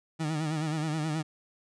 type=tone with vibrato; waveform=30% pulse; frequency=155.56 Hz; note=D#3; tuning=in tune; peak=-26 dBFS; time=0.19-1.23 s; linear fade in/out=20 ms; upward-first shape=sine; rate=9.4 Hz; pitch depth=72 cents each way; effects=resampled to 22050 Hz